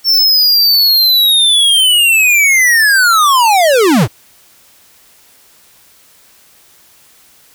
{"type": "linear sweep", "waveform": "square", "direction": "down", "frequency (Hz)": [5450, 84], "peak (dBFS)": -7, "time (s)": [0.04, 4.08], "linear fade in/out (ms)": 50, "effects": ["white hiss -46 dBFS RMS until 7.54 s"]}